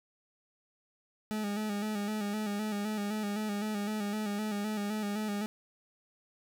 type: tone with vibrato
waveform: 40% pulse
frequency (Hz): 209.2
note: G#3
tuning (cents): +13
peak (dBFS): -31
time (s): 1.31-5.46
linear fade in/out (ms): 0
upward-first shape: square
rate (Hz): 3.9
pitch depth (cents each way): 45
effects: none